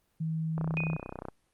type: tone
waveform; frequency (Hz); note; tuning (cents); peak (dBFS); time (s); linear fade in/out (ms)
sine; 160.2; E3; -49; -29; 0.2-0.97; 10
type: click train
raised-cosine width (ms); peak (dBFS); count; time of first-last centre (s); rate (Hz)
1; -23; 23; 0.58-1.285; 31.2
type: tone with exponential decay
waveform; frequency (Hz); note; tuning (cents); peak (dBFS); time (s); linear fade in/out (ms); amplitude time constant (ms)
sine; 2489; D#7; 0; -28; 0.77-1.18; 0; 89
effects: pink hiss -73 dBFS RMS until 1.53 s + Opus 32 kbps